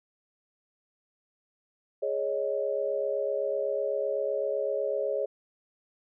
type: chord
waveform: sine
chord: Ab suspended fourth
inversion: none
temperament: equal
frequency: 415.3 / 554.4 / 622.3 Hz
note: Ab4 / Db5 / Eb5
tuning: 0 / 0 / 0 cents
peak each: -32 / -29 / -33 dBFS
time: 2.02-5.26 s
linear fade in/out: 10 ms
effects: none